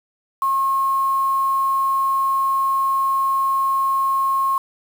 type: tone with quantisation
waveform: sine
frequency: 1080 Hz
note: C#6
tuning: 45 cents flat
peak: -16 dBFS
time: 0.42-4.58 s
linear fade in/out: 2 ms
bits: 6
effects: none